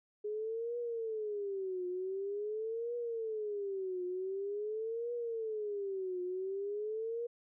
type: tone with vibrato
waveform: sine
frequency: 415.3 Hz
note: G#4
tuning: in tune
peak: -35 dBFS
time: 0.24-7.27 s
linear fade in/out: 10 ms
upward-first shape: triangle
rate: 0.46 Hz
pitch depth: 260 cents each way
effects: none